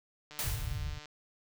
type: click train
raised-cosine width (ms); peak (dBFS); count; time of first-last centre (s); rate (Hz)
0.2; -31; 113; 0.31-1.057; 150
type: noise with exponential decay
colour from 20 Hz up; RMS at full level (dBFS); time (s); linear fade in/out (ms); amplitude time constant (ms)
white; -33; 0.39-0.99; 0; 130
type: low-pass noise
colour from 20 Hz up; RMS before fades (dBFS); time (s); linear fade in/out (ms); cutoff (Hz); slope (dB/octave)
white; -36; 0.43-0.99; 10; 130; 48
effects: none